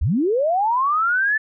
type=linear sweep; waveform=sine; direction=up; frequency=49.53 to 1770 Hz; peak=-16 dBFS; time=0.01-1.38 s; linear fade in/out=10 ms; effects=none